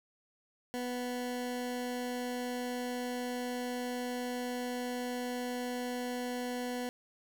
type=tone; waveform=20% pulse; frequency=246.9 Hz; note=B3; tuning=in tune; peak=-30 dBFS; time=0.74-6.89 s; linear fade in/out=0 ms; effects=10-bit